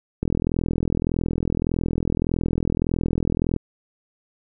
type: click train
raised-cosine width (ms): 3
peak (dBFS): -9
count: 140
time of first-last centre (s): 0.23-3.563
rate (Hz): 41.7
effects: none